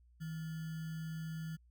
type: tone with sample-and-hold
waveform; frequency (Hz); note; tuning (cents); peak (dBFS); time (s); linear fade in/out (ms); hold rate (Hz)
sine; 160.7; E3; -44; -39; 0.2-1.57; 20; 1575
effects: added 60 Hz sine -62 dBFS peak until 1.7 s